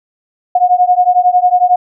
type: beating tone pair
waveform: sine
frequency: 717 / 728 Hz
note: F5 / F#5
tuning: +45 / -28 cents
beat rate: 11 Hz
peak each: -10 dBFS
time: 0.55-1.76 s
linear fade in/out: 5 ms
effects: none